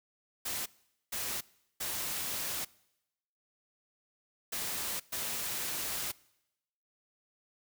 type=noise bursts at uneven times; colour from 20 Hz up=white; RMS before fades=-36 dBFS; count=5; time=0.45-0.66 / 1.12-1.41 / 1.8-2.65 / 4.52-5 / 5.12-6.12 s; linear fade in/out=10 ms; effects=noise-tail reverb RT60 0.9 s tail -23 dB re dry